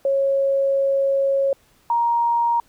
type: tone pair in turn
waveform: sine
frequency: 548 / 939.2 Hz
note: C#5 / A#5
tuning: -20 / +13 cents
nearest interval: major sixth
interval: 933 cents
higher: second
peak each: -16 dBFS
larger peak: neither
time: 0.05-1.53 / 1.9-2.6 s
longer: first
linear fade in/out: 2 ms
effects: pink hiss -58 dBFS RMS until 2.68 s